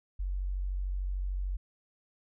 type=tone; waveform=sine; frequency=46.71 Hz; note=F#1; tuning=17 cents sharp; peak=-30 dBFS; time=0.19-1.57 s; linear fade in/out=10 ms; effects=none